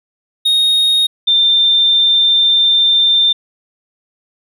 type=tone pair in turn; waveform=triangle / sine; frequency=3729 / 3586 Hz; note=A#7 / A7; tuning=0 / +32 cents; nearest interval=minor second; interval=68 cents; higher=first; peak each=-8 dBFS; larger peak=neither; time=0.45-1.07 / 1.27-3.33 s; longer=second; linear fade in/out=10 ms; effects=none